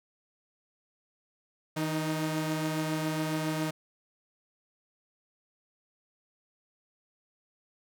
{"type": "tone pair together", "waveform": "sawtooth", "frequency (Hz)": [158.62, 310], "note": ["D#3", "D#4"], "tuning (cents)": [34, -6], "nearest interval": "octave", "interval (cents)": 1160, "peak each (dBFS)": -28, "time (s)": [1.76, 3.71], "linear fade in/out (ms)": 10, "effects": []}